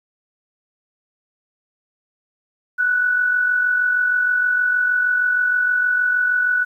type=tone with amplitude modulation; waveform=sine; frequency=1480 Hz; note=F#6; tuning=in tune; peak=-13 dBFS; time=2.78-6.65 s; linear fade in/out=20 ms; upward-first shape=sine; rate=46.4 Hz; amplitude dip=45%; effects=9-bit